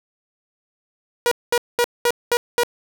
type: tone bursts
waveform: sawtooth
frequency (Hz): 480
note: B4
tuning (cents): -49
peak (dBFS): -11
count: 6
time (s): 1.26-2.634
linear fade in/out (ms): 0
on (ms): 54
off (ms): 210
effects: 7-bit